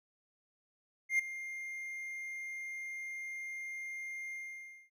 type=tone with ADSR envelope; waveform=triangle; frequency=2112 Hz; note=C7; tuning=16 cents sharp; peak=-23 dBFS; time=1.09-4.9 s; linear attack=100 ms; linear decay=8 ms; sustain=-15 dB; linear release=570 ms; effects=none